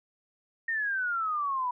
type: exponential sweep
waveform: sine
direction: down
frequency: 1858 to 970 Hz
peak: -27 dBFS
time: 0.68-1.71 s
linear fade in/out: 5 ms
effects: none